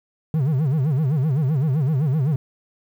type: tone with vibrato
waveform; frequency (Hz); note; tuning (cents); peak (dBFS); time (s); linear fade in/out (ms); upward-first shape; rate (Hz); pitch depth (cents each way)
triangle; 143.2; D3; -43; -15; 0.34-2.36; 2; sine; 7.8; 220
effects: 9-bit